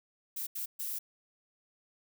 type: noise bursts at uneven times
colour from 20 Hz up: violet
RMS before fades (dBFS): -37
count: 3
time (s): 0.36-0.47 / 0.55-0.66 / 0.79-0.99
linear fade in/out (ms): 10
effects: none